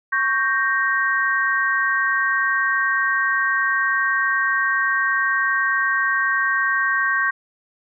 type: chord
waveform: sine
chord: G diminished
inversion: second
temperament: equal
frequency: 1108.7 / 1568 / 1864.7 Hz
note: Db6 / G6 / Bb6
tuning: 0 / 0 / 0 cents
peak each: -23 / -20 / -22 dBFS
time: 0.12-7.31 s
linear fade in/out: 10 ms
effects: none